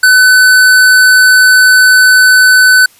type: tone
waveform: square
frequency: 1508 Hz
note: F#6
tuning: 32 cents sharp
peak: -3 dBFS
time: 0.03-2.86 s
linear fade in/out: 5 ms
effects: white hiss -44 dBFS RMS until 2.99 s + resampled to 32000 Hz